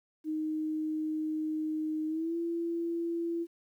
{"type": "tone with pitch glide", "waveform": "sine", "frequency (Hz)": [311.1, 337.3], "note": ["D#4", "E4"], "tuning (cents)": [0, 40], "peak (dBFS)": -30, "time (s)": [0.24, 3.47], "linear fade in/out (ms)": 50, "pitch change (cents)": 140, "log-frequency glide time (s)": [2.07, 2.36], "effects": ["11-bit"]}